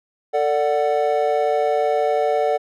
triangle chord, D major, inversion second, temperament equal with one note detuned, 447.2 / 587.3 / 740 Hz, A4 / D5 / F#5, +28 / 0 / 0 cents, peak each -19 dBFS, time 0.33-2.58 s, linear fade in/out 20 ms, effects none

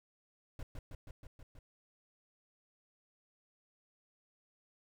brown noise with echo, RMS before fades -42 dBFS, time 0.59-0.63 s, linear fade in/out 2 ms, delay 160 ms, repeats 6, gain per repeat -2 dB, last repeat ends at 1.59 s, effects none

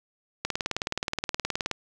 click train, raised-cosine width 0.2 ms, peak -10 dBFS, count 25, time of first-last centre 0.45-1.713 s, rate 19 Hz, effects none

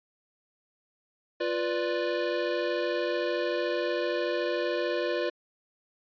square chord, B diminished, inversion second, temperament equal, 349.2 / 493.9 / 587.3 Hz, F4 / B4 / D5, 0 / 0 / 0 cents, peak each -32 dBFS, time 1.4-5.3 s, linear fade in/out 10 ms, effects resampled to 11025 Hz

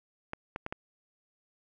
clicks, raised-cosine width 0.5 ms, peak -20 dBFS, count 4, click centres 0.334 / 0.561 / 0.664 / 0.725 s, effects none

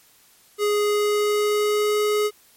square tone with pitch glide, 415.3 to 419.9 Hz, G#4 to G#4, 0 to +19 cents, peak -19 dBFS, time 0.58-2.31 s, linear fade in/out 50 ms, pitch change +19 cents, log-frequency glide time 0.82-1.96 s, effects white hiss -55 dBFS RMS until 2.56 s + MP3 64 kbps

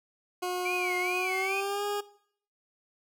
20% pulse tone with pitch glide, 361.2 to 410.1 Hz, F#4 to G#4, -42 to -22 cents, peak -25 dBFS, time 0.42-2.01 s, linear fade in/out 10 ms, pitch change +220 cents, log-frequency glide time 1.12-1.84 s
sine tone with vibrato, 2300 Hz, D7, 37 cents flat, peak -30 dBFS, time 0.65-1.61 s, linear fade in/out 10 ms, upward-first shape sine, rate 2.4 Hz, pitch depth 140 cents each way
effects noise-tail reverb RT60 0.6 s tail -18 dB re dry

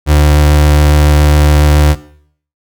35% pulse tone, 74.4 Hz, D2, 23 cents sharp, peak -3 dBFS, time 0.06-1.96 s, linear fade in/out 50 ms, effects noise-tail reverb RT60 0.6 s tail -18 dB re dry

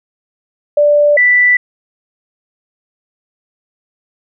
sine tone pair in turn, 587.3 / 1975.4 Hz, D5 / B6, 0 / 0 cents, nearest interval octave + major sixth, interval 2100 cents, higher second, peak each -6 dBFS, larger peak neither, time 0.77-1.17 / 1.17-1.57 s, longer neither, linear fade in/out 5 ms, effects none

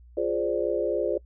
sine chord, D half-diminished seventh, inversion first, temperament equal, 349.2 / 415.3 / 523.3 / 587.3 Hz, F4 / Ab4 / C5 / D5, 0 / 0 / 0 / 0 cents, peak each -29 dBFS, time 0.17-1.18 s, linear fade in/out 5 ms, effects noise-tail reverb RT60 0.1 s tail -25 dB re dry + added 60 Hz sine -48 dBFS peak until 1.25 s

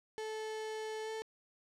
35% pulse tone with pitch glide, 435.8 to 441.1 Hz, A4 to A4, -17 to +4 cents, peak -37 dBFS, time 0.18-1.22 s, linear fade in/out 0 ms, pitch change +21 cents, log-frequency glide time 1.03-1.1 s, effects low-pass 8000 Hz 12 dB/octave

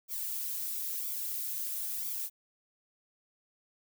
violet noise with flanger, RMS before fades -36 dBFS, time 0.08-2.3 s, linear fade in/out 50 ms, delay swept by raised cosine 0.86 to 4.06 ms, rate 1 Hz, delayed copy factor +0.7, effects none

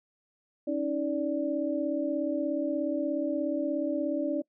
sine tone cluster, 278.4 / 315.2 / 583 Hz, C#4 / D#4 / D5, +8 / +23 / -13 cents, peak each -31 dBFS, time 0.67-4.42 s, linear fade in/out 10 ms, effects noise-tail reverb RT60 0.1 s tail -22 dB re dry

